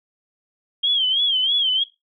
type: tone with vibrato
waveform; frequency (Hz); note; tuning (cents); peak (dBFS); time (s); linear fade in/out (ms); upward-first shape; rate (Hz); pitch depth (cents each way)
sine; 3200; G7; +35; -16; 0.83-1.84; 10; sine; 3.1; 110
effects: noise-tail reverb RT60 0.2 s tail -17 dB re dry